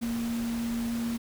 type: tone in noise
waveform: sine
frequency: 233.1 Hz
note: A#3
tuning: in tune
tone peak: -28 dBFS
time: 0.01-1.18 s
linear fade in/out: 20 ms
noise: pink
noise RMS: -41 dBFS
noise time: 0.01-1.18 s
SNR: +10 dB
effects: none